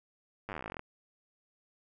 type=slowing click train; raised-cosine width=0.5 ms; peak=-24 dBFS; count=20; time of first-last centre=0.49-0.794 s; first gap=9 ms; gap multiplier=1.06; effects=none